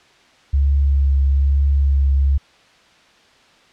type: tone with vibrato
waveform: sine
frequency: 69.3 Hz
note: C#2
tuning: in tune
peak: -12 dBFS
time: 0.53-2.38 s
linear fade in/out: 10 ms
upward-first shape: triangle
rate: 1.1 Hz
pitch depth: 21 cents each way
effects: white hiss -51 dBFS RMS until 3.72 s + low-pass 4000 Hz 12 dB/octave